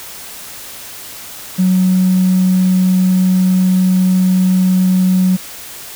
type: tone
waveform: triangle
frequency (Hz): 185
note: F#3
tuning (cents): 0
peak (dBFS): -5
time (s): 1.58-5.37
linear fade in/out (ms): 20
effects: tanh soft clip ceiling -6 dBFS + white hiss -31 dBFS RMS until 5.95 s